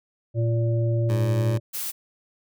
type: harmonic tone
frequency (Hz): 115.5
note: A#2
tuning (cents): -16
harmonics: 1 / 3 / 5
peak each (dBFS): -20 / -31 / -31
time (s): 0.34-1.6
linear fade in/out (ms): 50
type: tone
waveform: 15% pulse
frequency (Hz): 103.83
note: G#2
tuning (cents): 0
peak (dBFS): -23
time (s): 1.09-1.58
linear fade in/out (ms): 5
type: noise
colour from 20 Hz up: blue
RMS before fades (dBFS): -30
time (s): 1.73-1.92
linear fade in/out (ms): 20
effects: none